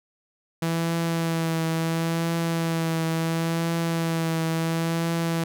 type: tone with vibrato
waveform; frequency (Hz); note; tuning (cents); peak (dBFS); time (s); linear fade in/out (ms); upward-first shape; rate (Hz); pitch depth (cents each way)
sawtooth; 164.81; E3; 0; -19; 0.62-5.44; 5; triangle; 0.72; 26
effects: none